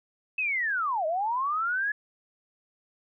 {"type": "linear two-way sweep", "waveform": "sine", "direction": "down then up", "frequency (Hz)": [2627, 606, 1717], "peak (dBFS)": -25, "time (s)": [0.38, 1.92], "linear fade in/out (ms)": 5, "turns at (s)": 1.06, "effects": []}